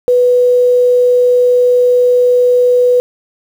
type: tone with quantisation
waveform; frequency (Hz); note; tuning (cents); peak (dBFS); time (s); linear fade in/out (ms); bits
sine; 493.9; B4; 0; -6; 0.08-3; 0; 6
effects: none